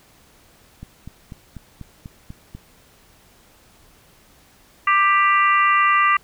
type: click train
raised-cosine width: 5 ms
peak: -22 dBFS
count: 8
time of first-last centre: 0.83-2.55 s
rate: 4.07 Hz
type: harmonic tone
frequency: 394.3 Hz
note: G4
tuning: 10 cents sharp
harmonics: 3 / 4 / 5 / 6 / 7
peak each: -15 / -28 / -19 / -28 / -25 dBFS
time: 4.87-6.17 s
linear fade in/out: 5 ms
effects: pink hiss -53 dBFS RMS until 6.23 s